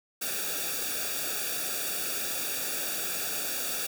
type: noise with comb filter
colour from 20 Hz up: white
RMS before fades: -32 dBFS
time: 0.21-3.87 s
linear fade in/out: 10 ms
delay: 0.97 ms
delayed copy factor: -0.9
effects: none